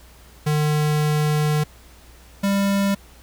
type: tone pair in turn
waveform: square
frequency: 150.9 / 198.37 Hz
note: D3 / G3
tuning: +47 / +21 cents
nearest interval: perfect fourth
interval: 474 cents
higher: second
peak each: -18 dBFS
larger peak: neither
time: 0.46-1.64 / 2.43-2.95 s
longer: first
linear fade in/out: 10 ms
effects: added 60 Hz sine -47 dBFS peak until 3.22 s + pink hiss -50 dBFS RMS until 3.22 s